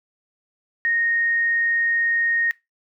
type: tone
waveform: sine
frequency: 1858 Hz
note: A#6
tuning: 6 cents flat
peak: -18 dBFS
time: 0.85-2.51 s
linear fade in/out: 0 ms
effects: noise-tail reverb RT60 0.2 s tail -20 dB re dry